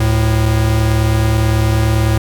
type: tone pair together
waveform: square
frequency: 72 / 110.18 Hz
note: D2 / A2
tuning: -34 / +3 cents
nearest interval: perfect fifth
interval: 737 cents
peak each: -17 / -13 dBFS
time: 0-2.18 s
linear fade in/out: 5 ms
effects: 8-bit